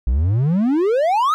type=exponential sweep; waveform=triangle; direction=up; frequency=55.7 to 1320 Hz; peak=-12 dBFS; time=0.07-1.34 s; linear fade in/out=0 ms; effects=none